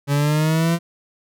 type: exponential sweep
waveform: 40% pulse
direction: up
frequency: 140.7 to 171.1 Hz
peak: -15 dBFS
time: 0.07-0.79 s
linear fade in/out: 50 ms
effects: none